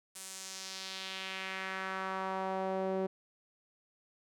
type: tone with band-pass filter sweep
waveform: sawtooth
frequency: 190 Hz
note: F#3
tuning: 46 cents sharp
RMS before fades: -38 dBFS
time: 0.15-3.07 s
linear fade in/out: 10 ms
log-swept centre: 9200 to 440 Hz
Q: 1.7
effects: none